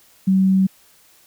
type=tone; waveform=sine; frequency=190.3 Hz; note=F#3; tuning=49 cents sharp; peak=-12 dBFS; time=0.27-0.67 s; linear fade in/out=10 ms; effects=white hiss -53 dBFS RMS until 1.26 s